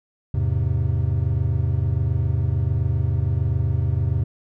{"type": "chord", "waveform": "triangle", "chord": "E augmented", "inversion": "none", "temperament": "equal", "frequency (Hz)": [82.41, 103.83, 130.81], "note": ["E2", "G#2", "B#2"], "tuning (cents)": [0, 0, 0], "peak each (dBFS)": -21, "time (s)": [0.34, 4.24], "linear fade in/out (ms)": 5, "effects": []}